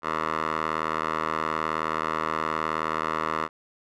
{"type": "tone with band-pass filter", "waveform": "10% pulse", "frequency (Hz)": 79, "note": "D#2", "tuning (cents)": 27, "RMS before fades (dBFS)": -28, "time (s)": [0.02, 3.49], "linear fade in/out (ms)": 50, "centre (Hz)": 1200, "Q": 2, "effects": []}